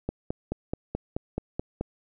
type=click train; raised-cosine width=2 ms; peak=-15 dBFS; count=9; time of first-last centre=0.09-1.81 s; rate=4.65 Hz; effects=none